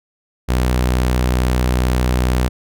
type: tone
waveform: sawtooth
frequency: 62.3 Hz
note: B1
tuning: 16 cents sharp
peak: -10 dBFS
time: 0.48-2.49 s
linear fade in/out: 20 ms
effects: none